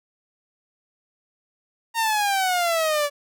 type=exponential sweep; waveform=sawtooth; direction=down; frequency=928 to 571 Hz; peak=-16 dBFS; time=1.94-3.1 s; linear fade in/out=50 ms; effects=none